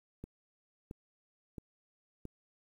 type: click train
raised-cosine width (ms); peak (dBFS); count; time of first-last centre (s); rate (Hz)
3; -30; 4; 0.24-2.253; 1.49
effects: 10-bit